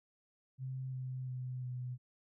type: tone with pitch steps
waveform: sine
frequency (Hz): 130.81 / 128.93 / 127.09 / 125.26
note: C3 / C3 / C3 / B2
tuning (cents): 0 / -25 / -50 / +25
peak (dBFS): -38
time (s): 0.58-1.98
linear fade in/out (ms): 50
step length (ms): 350
effects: none